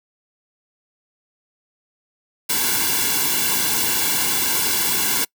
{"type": "noise with comb filter", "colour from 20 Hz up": "white", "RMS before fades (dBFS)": -20, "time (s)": [2.49, 5.25], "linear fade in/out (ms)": 10, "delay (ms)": 1.6, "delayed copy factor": -0.9, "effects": ["noise-tail reverb RT60 0.1 s tail -26 dB re dry"]}